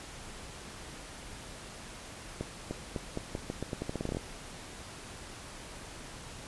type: accelerating click train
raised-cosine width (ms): 2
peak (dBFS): -20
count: 17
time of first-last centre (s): 2.41-4.17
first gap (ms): 300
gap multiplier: 0.84
effects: pink hiss -46 dBFS RMS until 6.47 s + resampled to 24000 Hz